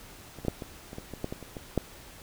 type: clicks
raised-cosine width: 2 ms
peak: -30 / -22 / -12 / -23 / -28 / -24 / -24 / -17 / -21 / -29 / -24 / -11 dBFS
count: 12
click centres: 0.387 / 0.45 / 0.483 / 0.622 / 0.931 / 0.984 / 1.137 / 1.244 / 1.325 / 1.427 / 1.568 / 1.777 s
effects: pink hiss -49 dBFS RMS until 2.22 s

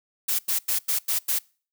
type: noise bursts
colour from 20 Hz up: blue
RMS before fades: -24 dBFS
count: 6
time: 0.28-1.39 s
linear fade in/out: 10 ms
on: 110 ms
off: 90 ms
effects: noise-tail reverb RT60 0.4 s tail -25 dB re dry

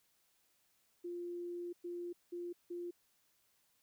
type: tone bursts at uneven times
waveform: sine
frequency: 349.2 Hz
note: F4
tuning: in tune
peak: -40 dBFS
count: 4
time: 1.04-1.73 / 1.84-2.13 / 2.32-2.53 / 2.7-2.91 s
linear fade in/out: 10 ms
effects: white hiss -75 dBFS RMS until 3.82 s

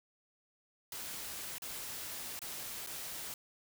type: noise with dropouts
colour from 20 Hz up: white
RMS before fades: -43 dBFS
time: 0.92-3.34 s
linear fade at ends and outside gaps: 2 ms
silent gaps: 1.583-1.62 / 2.392-2.417 / 2.864-2.871 s
effects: none

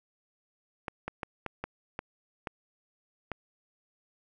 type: clicks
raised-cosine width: 0.5 ms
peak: -19 dBFS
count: 8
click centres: 0.882 / 1.08 / 1.232 / 1.463 / 1.64 / 1.991 / 2.472 / 3.317 s
effects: none

